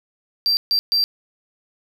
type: tone bursts at uneven times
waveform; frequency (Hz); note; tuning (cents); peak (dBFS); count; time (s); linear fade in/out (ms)
triangle; 4705; D8; +2; -14; 3; 0.46-0.57 / 0.71-0.79 / 0.92-1.04; 0
effects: none